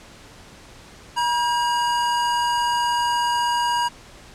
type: tone pair together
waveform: square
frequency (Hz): 958 / 1608.8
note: A#5 / G6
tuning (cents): +47 / +44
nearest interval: major sixth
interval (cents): 897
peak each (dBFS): -20 / -30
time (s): 1.16-3.89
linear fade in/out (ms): 20
effects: pink hiss -45 dBFS RMS until 4.34 s + low-pass 8000 Hz 12 dB/octave